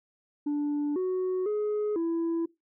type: tone with pitch steps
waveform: sine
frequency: 292.5 / 370.1 / 420.6 / 332.9 Hz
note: D4 / F#4 / G#4 / E4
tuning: -7 / 0 / +22 / +17 cents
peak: -23 dBFS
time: 0.46-2.46 s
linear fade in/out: 10 ms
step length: 500 ms
effects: noise-tail reverb RT60 0.2 s tail -22 dB re dry + tanh soft clip ceiling -25 dBFS